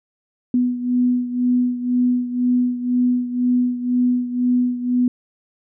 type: beating tone pair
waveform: sine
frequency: 246.9 / 248.9 Hz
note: B3 / B3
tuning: 0 / +14 cents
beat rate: 2 Hz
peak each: -17 / -22 dBFS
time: 0.54-5.08 s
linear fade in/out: 2 ms
effects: none